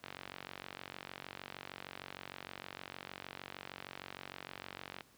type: click train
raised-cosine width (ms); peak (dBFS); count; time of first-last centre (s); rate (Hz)
0.3; -27; 232; 0.04-5.008; 46.5
effects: pink hiss -65 dBFS RMS until 5.17 s + high-pass 80 Hz 12 dB/octave